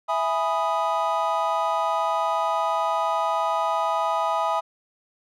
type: chord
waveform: triangle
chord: E major seventh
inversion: none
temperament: equal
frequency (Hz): 659.3 / 830.6 / 987.8 / 1244.5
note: E5 / G#5 / B5 / D#6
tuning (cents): 0 / 0 / 0 / 0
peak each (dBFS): -25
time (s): 0.08-4.61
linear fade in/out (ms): 20
effects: none